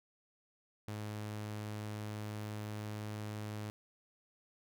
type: tone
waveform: sawtooth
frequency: 105.9 Hz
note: G#2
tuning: 34 cents sharp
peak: -36 dBFS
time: 0.88-3.7 s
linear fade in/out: 0 ms
effects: none